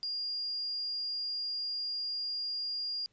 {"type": "tone", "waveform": "sine", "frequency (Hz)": 4822, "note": "D8", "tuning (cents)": 45, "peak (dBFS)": -33, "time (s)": [0.03, 3.06], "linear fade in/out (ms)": 0, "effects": ["pink hiss -72 dBFS RMS until 3.12 s", "resampled to 16000 Hz"]}